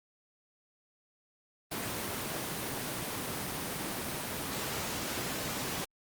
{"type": "high-pass noise", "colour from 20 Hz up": "pink", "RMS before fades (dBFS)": -36, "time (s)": [1.71, 5.85], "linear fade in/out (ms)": 10, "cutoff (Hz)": 120, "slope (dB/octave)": 12, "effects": ["Opus 24 kbps"]}